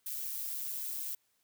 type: noise with amplitude modulation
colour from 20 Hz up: violet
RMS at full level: -36 dBFS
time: 0.06-1.15 s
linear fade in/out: 5 ms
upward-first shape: sine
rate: 136 Hz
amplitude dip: 50%
effects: white hiss -75 dBFS RMS until 1.43 s + high-pass 60 Hz 12 dB/octave